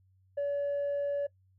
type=tone with tanh clipping; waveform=triangle; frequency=570 Hz; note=C#5; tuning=48 cents sharp; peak=-29 dBFS; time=0.37-1.27 s; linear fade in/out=10 ms; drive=6 dB; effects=noise-tail reverb RT60 0.1 s tail -20 dB re dry + added 94 Hz sine -63 dBFS peak until 1.58 s